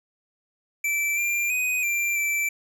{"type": "tone with pitch steps", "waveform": "square", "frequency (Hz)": [2327, 2381, 2499, 2366, 2331], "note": ["D7", "D7", "D#7", "D7", "D7"], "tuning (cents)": [-17, 23, 7, 12, -14], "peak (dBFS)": -23, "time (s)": [0.84, 2.49], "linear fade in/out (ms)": 5, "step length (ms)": 330, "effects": []}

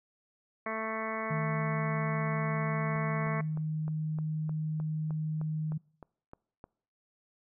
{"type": "harmonic tone", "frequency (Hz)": 220.8, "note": "A3", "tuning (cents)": 6, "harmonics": [1, 2, 3, 4, 5, 6, 7, 8, 9, 10], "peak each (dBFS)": [-41, -41, -38, -46, -38, -45, -47, -45, -42, -43], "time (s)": [0.66, 3.41], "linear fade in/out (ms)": 2}
{"type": "tone", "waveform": "sine", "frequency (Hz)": 155.56, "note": "D#3", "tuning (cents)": 0, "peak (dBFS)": -30, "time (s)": [1.3, 5.78], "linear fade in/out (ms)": 10}
{"type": "click train", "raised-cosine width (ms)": 1, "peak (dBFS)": -32, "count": 13, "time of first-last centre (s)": [2.96, 6.641], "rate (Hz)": 3.26}
{"effects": ["noise-tail reverb RT60 0.6 s tail -25 dB re dry"]}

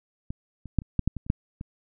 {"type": "clicks", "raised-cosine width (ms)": 5, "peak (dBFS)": [-20, -27, -9, -30, -10, -10, -21, -30, -9, -23], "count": 10, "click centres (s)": [0.305, 0.657, 0.787, 0.819, 0.993, 1.076, 1.167, 1.265, 1.301, 1.611], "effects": []}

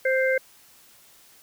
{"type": "harmonic tone", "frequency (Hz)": 523.3, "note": "C5", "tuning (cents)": 0, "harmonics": [1, 3, 4], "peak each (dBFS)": [-21, -26, -27], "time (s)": [0.05, 0.38], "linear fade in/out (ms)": 5, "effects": ["white hiss -54 dBFS RMS until 1.42 s"]}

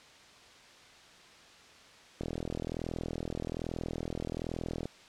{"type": "click train", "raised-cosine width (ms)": 2, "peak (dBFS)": -22, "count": 110, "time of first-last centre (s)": [2.21, 4.856], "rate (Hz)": 41.2, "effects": ["white hiss -55 dBFS RMS until 5.08 s", "low-pass 5000 Hz 12 dB/octave"]}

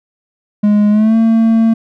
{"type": "tone with pitch glide", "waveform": "triangle", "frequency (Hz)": [208.1, 225.6], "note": ["G#3", "A3"], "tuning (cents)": [4, 44], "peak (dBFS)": -5, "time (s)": [0.63, 1.74], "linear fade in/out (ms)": 10, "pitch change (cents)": 140, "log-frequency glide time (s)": [0.9, 1.16], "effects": []}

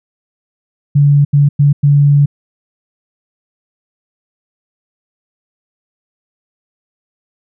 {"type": "tone bursts at uneven times", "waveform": "sine", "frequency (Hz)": 143.5, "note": "D3", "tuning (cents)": -40, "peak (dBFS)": -5, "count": 4, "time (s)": [[0.95, 1.25], [1.33, 1.49], [1.59, 1.73], [1.83, 2.26]], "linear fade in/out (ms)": 10, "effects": []}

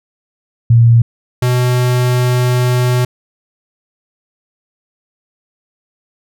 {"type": "tone pair in turn", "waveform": ["sine", "square"], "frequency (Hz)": [116.7, 124.45], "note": ["A#2", "B2"], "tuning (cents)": [2, 14], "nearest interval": "minor second", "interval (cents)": 112, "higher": "second", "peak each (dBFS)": [-4, -11], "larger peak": "first", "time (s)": [[0.7, 1.02], [1.42, 3.05]], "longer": "second", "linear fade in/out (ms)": 5, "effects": []}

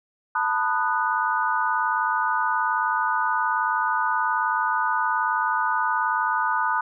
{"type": "chord", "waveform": "sine", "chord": "B dominant seventh", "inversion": "third", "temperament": "just", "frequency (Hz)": [889, 987.8, 1234.7, 1481.6], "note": ["A5", "B5", "D#6", "F#6"], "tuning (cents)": [18, 0, -14, 2], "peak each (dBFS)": -26, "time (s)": [0.35, 6.81], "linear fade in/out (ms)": 5, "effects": []}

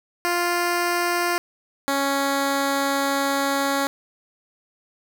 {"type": "tone pair in turn", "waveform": "10% pulse", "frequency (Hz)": [349.2, 277.2], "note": ["F4", "C#4"], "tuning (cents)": [0, 0], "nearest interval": "major third", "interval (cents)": 400, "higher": "first", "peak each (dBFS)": -12, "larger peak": "neither", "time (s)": [[0.25, 1.38], [1.88, 3.87]], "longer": "second", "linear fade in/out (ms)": 0, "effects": []}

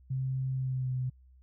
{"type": "tone with pitch glide", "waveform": "sine", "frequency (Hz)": [131.5, 127.83], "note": ["C3", "C3"], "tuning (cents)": [9, -40], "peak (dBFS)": -29, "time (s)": [0.1, 1.1], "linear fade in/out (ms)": 10, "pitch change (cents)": -49, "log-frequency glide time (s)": [0.53, 0.97], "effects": ["added 64 Hz sine -55 dBFS peak until 1.42 s"]}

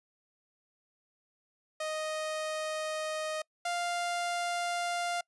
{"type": "tone pair in turn", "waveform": "sawtooth", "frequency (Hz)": [622.3, 698.5], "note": ["D#5", "F5"], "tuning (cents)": [0, 0], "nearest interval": "major second", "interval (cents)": 200, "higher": "second", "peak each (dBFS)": [-29, -27], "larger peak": "second", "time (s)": [[1.8, 3.42], [3.65, 5.21]], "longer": "first", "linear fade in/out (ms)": 5, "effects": ["noise-tail reverb RT60 0.1 s tail -26 dB re dry", "resampled to 24000 Hz"]}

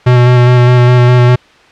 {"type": "tone with vibrato", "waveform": "square", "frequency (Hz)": 123.47, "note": "B2", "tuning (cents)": 0, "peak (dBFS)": -4, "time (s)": [0.06, 1.36], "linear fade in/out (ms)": 10, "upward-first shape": "square", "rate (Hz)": 4.9, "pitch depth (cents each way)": 14, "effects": ["white hiss -42 dBFS RMS until 1.71 s", "low-pass 3000 Hz 12 dB/octave"]}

